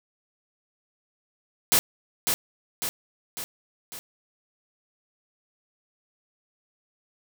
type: noise with echo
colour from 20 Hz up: white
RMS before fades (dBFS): -19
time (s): 1.72-1.79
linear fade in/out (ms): 0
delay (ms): 550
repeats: 4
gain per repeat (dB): -5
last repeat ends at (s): 3.99
effects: none